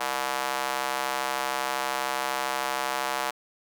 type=tone with high-pass filter; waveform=square; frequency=66.4 Hz; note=C2; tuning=26 cents sharp; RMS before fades=-29 dBFS; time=0-3.31 s; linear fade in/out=10 ms; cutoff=840 Hz; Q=1.5; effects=none